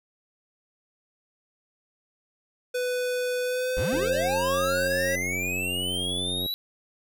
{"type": "tone with pitch glide", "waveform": "square", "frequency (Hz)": [497.5, 542.5], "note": ["B4", "C#5"], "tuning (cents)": [13, -37], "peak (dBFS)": -26, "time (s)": [2.74, 5.16], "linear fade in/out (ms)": 10, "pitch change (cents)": 150, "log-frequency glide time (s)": [3.43, 4.57]}
{"type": "linear sweep", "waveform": "square", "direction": "up", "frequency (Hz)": [37, 3963], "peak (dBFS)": -28, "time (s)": [3.77, 6.54], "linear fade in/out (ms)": 0}
{"type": "click train", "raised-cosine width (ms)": 2, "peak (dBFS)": -22, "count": 230, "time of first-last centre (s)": [3.93, 6.46], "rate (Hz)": 90.5}
{"effects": []}